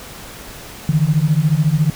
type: beating tone pair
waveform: sine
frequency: 146.83 / 160.83 Hz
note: D3 / E3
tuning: 0 / -42 cents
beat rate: 14 Hz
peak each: -15 dBFS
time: 0.89-1.9 s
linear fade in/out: 2 ms
effects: pink hiss -35 dBFS RMS until 1.95 s